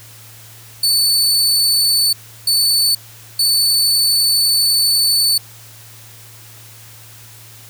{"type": "tone bursts at uneven times", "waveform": "sawtooth", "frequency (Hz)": 4488, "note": "C#8", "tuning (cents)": 21, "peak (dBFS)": -9, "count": 3, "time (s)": [[0.83, 2.13], [2.47, 2.95], [3.39, 5.38]], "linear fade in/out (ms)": 5, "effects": ["added 112 Hz sine -42 dBFS peak until 7.69 s", "white hiss -41 dBFS RMS until 7.69 s"]}